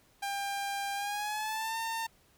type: tone with pitch glide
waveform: sawtooth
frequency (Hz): 798 to 906.1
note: G5 to A#5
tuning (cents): +31 to -49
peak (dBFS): -29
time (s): 0.22-2.07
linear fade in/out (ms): 10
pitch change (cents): +220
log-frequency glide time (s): 0.94-1.77
effects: pink hiss -65 dBFS RMS until 2.37 s